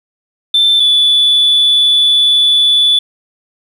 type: tone pair in turn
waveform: sine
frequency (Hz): 3547 / 3462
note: A7 / A7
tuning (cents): +13 / -29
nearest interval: unison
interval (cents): 42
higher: first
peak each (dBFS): -5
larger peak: neither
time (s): 0.54-0.8 / 0.8-2.99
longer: second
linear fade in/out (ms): 5
effects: tanh soft clip ceiling -4 dBFS + 7-bit